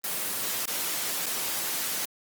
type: noise with dropouts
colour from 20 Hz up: white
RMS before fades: -30 dBFS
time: 0.04-2.05 s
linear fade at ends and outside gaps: 1 ms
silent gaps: 0.656-0.678 / 1.258-1.265 s
effects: high-pass 150 Hz 12 dB/octave + Opus 24 kbps

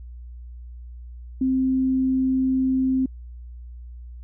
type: tone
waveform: sine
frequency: 261.4 Hz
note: C4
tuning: 1 cent flat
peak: -18 dBFS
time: 1.41-3.06 s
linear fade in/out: 5 ms
effects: added 60 Hz sine -36 dBFS peak until 4.23 s

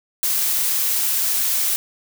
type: noise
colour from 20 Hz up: blue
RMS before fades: -20 dBFS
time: 0.23-1.76 s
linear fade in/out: 0 ms
effects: none

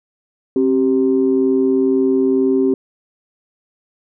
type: tone pair together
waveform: sine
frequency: 266.3 / 388.3 Hz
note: C4 / G4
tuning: +31 / -16 cents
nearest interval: perfect fifth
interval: 653 cents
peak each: -14 dBFS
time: 0.56-2.74 s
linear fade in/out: 2 ms
effects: tanh soft clip ceiling -5 dBFS

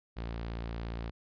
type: tone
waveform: sawtooth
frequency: 57.2 Hz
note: A#1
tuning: 32 cents flat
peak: -32 dBFS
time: 0.16-1.11 s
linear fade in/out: 20 ms
effects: resampled to 11025 Hz

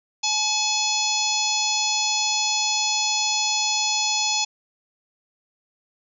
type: harmonic tone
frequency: 853 Hz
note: G#5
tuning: 46 cents sharp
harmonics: 1 / 3 / 4 / 5 / 6 / 7 / 8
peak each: -28 / -28 / -28 / -28 / -28 / -28 / -28 dBFS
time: 0.23-4.45 s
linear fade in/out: 10 ms
effects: none

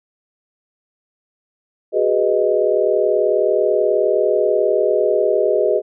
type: chord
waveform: sine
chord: G# minor seventh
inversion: third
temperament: equal with one note detuned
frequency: 375.2 / 415.3 / 493.9 / 622.3 Hz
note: F#4 / G#4 / B4 / D#5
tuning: +24 / 0 / 0 / 0 cents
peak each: -20 / -18 / -20 / -18 dBFS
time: 1.92-5.82 s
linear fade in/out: 50 ms
effects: none

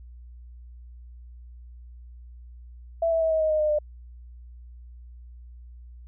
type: tone with pitch steps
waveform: sine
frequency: 664 / 654.5 / 645.1 / 635.8 / 626.7 / 617.7 / 608.9 / 600.2 Hz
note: E5 / E5 / E5 / D#5 / D#5 / D#5 / D#5 / D5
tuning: +12 / -13 / -38 / +37 / +12 / -13 / -38 / +38 cents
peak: -20 dBFS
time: 3.02-3.788 s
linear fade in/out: 5 ms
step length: 96 ms
effects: added 60 Hz sine -42 dBFS peak until 6.07 s

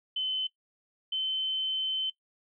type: tone pair in turn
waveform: sine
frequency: 3049 / 3070 Hz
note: G7 / G7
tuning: -49 / -37 cents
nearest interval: unison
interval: 12 cents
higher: second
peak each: -28 dBFS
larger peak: neither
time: 0.16-0.47 / 1.12-2.1 s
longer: second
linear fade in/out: 5 ms
effects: noise-tail reverb RT60 0.1 s tail -17 dB re dry

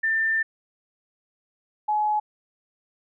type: tone pair in turn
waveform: sine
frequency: 1789 / 846.7 Hz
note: A6 / G#5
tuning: +28 / +33 cents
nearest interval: octave + minor second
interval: 1295 cents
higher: first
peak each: -20 dBFS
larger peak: neither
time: 0.03-0.43 / 1.88-2.2 s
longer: first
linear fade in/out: 10 ms
effects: none

